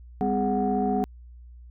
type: tone cluster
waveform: sine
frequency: 200.3 / 255.8 / 416.4 / 739 Hz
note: G3 / C4 / G#4 / F#5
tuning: +38 / -39 / +5 / -2 cents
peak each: -26 / -27 / -28 / -26 dBFS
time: 0.21-1.04 s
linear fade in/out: 0 ms
effects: tanh soft clip ceiling -14 dBFS + added 60 Hz sine -43 dBFS peak until 1.7 s

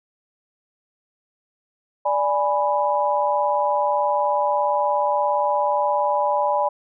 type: chord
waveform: sine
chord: G# diminished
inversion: second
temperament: equal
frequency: 587.3 / 830.6 / 987.8 Hz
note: D5 / G#5 / B5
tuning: 0 / 0 / 0 cents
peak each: -22 dBFS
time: 2.05-6.69 s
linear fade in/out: 10 ms
effects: none

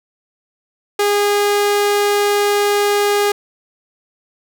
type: tone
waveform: sawtooth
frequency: 409.6 Hz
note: G#4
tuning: 24 cents flat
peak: -9 dBFS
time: 0.99-3.32 s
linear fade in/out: 5 ms
effects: none

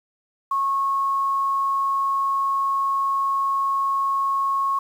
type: tone with quantisation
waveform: sine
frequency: 1095 Hz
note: C#6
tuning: 22 cents flat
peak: -19 dBFS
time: 0.51-4.79 s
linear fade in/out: 5 ms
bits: 8
effects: none

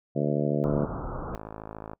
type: harmonic tone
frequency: 73.1 Hz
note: D2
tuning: 7 cents flat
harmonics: 2 / 3 / 4 / 5 / 6 / 7 / 8 / 9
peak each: -28 / -30 / -31 / -32 / -33 / -33 / -34 / -35 dBFS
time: 0.15-0.86 s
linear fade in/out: 20 ms
type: low-pass noise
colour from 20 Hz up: pink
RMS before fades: -34 dBFS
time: 0.64-1.35 s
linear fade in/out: 0 ms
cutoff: 1400 Hz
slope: 96 dB/octave
type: click train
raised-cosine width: 1 ms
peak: -24 dBFS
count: 33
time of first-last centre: 1.34-1.934 s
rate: 53.9 Hz
effects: noise-tail reverb RT60 0.1 s tail -25 dB re dry

